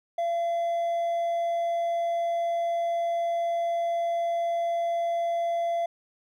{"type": "tone with hard clipping", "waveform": "triangle", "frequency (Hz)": 681, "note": "F5", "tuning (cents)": -44, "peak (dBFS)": -25, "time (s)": [0.18, 5.86], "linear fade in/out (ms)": 5, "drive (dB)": 5, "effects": []}